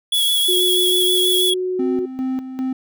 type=tone with vibrato; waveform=square; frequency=3370 Hz; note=G#7; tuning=25 cents sharp; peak=-16 dBFS; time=0.12-1.54 s; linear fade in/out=5 ms; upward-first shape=sine; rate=6.2 Hz; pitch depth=24 cents each way
type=noise; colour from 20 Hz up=violet; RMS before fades=-25 dBFS; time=0.13-1.51 s; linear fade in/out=20 ms
type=tone with pitch glide; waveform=sine; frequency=363.7 to 367.9 Hz; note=F#4 to F#4; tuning=-30 to -10 cents; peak=-19 dBFS; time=0.48-2.06 s; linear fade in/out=10 ms; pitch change=+20 cents; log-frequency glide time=0.79-1.54 s
type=tone with tremolo; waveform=triangle; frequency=260.3 Hz; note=C4; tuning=9 cents flat; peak=-17 dBFS; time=1.79-2.73 s; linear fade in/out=5 ms; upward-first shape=square; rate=2.5 Hz; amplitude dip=65%
effects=none